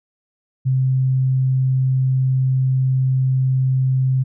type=tone; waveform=sine; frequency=130.81 Hz; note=C3; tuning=in tune; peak=-14 dBFS; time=0.65-4.24 s; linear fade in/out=20 ms; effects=none